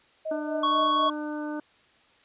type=tone with tremolo; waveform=sine; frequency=630 Hz; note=D#5; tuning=21 cents sharp; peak=-26 dBFS; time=0.25-1.09 s; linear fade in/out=10 ms; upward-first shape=triangle; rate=4 Hz; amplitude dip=95%
type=harmonic tone; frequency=300.4 Hz; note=D4; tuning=39 cents sharp; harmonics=1 / 2 / 3 / 4 / 5; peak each=-31 / -38 / -41 / -45 / -42 dBFS; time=0.31-1.6 s; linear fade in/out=5 ms
type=tone; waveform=square; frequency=1108.7 Hz; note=C#6; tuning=in tune; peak=-22 dBFS; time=0.63-1.1 s; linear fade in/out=5 ms
effects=white hiss -60 dBFS RMS until 2.24 s + resampled to 8000 Hz